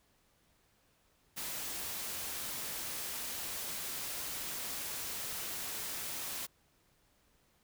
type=noise; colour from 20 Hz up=white; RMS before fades=-40 dBFS; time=1.36-6.47 s; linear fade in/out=20 ms; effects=pink hiss -71 dBFS RMS until 7.63 s